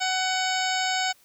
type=harmonic tone; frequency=748 Hz; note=F#5; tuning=19 cents sharp; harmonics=1 / 2 / 3 / 4 / 5 / 6 / 7 / 9 / 10; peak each=-27 / -30 / -32 / -33 / -34 / -35 / -35 / -37 / -37 dBFS; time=0-1.13 s; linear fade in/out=20 ms; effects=white hiss -59 dBFS RMS until 1.24 s